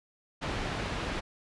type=low-pass noise; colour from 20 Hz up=pink; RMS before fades=-34 dBFS; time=0.41-1.21 s; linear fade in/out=20 ms; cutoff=3500 Hz; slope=12 dB/octave; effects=resampled to 24000 Hz